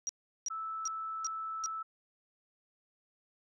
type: tone bursts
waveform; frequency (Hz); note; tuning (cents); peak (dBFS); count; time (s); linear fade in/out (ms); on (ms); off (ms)
sine; 5730; F8; +44; -32; 5; 0.07-1.66; 0; 22; 370
type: tone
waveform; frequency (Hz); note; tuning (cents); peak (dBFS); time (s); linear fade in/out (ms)
sine; 1313; E6; -7; -36; 0.5-1.83; 10
effects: none